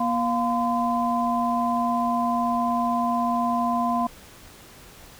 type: tone cluster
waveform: sine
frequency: 239 / 701 / 1022 Hz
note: A#3 / F5 / C6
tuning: +43 / +6 / -41 cents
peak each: -25 dBFS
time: 0-4.07 s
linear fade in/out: 5 ms
effects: pink hiss -47 dBFS RMS until 5.19 s